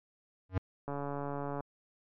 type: tone with exponential growth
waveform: square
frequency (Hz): 93.3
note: F#2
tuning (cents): +15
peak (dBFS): -25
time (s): 0.49-0.58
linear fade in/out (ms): 5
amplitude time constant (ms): 18
type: click train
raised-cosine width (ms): 1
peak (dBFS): -24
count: 104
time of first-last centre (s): 0.88-1.605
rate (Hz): 142
effects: low-pass 2000 Hz 12 dB/octave + MP3 64 kbps